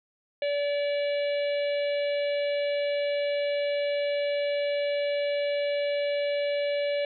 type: harmonic tone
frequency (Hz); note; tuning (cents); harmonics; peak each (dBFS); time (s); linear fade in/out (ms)
575; D5; -37; 1 / 3 / 4 / 5 / 6 / 7; -25 / -41 / -38 / -41 / -45 / -44; 0.42-7.05; 2
effects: none